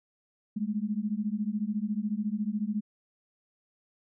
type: beating tone pair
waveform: sine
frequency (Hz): 203.6 / 217.6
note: G#3 / A3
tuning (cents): -34 / -19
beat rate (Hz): 14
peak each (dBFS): -31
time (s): 0.56-2.81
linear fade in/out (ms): 10
effects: none